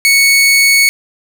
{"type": "tone", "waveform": "sawtooth", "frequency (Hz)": 2217, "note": "C#7", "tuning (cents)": 0, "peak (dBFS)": -3, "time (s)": [0.05, 0.89], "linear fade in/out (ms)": 0, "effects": []}